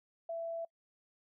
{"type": "tone", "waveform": "sine", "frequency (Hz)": 666, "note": "E5", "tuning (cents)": 18, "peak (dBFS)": -36, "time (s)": [0.29, 0.65], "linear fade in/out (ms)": 5, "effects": ["noise-tail reverb RT60 0.1 s tail -25 dB re dry"]}